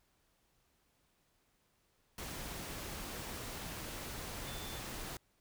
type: tone in noise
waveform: sine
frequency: 3520 Hz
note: A7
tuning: in tune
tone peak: -51 dBFS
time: 4.47-4.79 s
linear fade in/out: 2 ms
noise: pink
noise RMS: -44 dBFS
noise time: 2.18-5.17 s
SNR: -10 dB
effects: pink hiss -75 dBFS RMS until 5.4 s